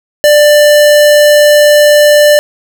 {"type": "tone", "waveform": "square", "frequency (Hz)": 592, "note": "D5", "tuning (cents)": 14, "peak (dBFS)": -3, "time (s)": [0.24, 2.39], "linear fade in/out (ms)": 0, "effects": []}